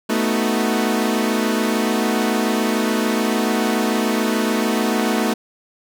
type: chord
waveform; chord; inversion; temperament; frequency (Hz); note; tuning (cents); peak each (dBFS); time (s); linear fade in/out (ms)
sawtooth; B dominant seventh; third; equal; 220 / 246.9 / 311.1 / 370; A3 / B3 / D#4 / F#4; 0 / 0 / 0 / 0; -16 / -19 / -21 / -22; 0.09-5.34; 10
effects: none